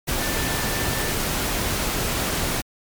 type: tone in noise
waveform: sine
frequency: 1772 Hz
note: A6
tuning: 12 cents sharp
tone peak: -33 dBFS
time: 0.18-1.13 s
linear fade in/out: 20 ms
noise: pink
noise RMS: -24 dBFS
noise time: 0.07-2.62 s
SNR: -12 dB
effects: MP3 96 kbps